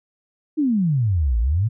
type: exponential two-way sweep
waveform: sine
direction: down then up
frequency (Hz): 320 to 53.6 to 120.3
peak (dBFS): -16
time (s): 0.57-1.69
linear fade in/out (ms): 20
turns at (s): 1.39
effects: none